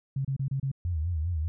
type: tone bursts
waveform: sine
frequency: 135.6 Hz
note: C#3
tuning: 38 cents flat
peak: -26 dBFS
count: 5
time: 0.16-0.716 s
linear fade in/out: 5 ms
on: 88 ms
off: 29 ms
type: tone with vibrato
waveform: sine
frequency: 82.41 Hz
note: E2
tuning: in tune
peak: -26 dBFS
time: 0.85-1.48 s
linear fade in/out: 0 ms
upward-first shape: sine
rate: 5 Hz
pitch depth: 140 cents each way
effects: none